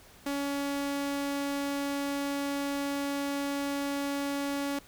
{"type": "tone", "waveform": "sawtooth", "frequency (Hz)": 281.6, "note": "C#4", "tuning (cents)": 27, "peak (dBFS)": -26, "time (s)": [0.26, 4.79], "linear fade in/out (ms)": 5, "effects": ["pink hiss -55 dBFS RMS until 4.87 s"]}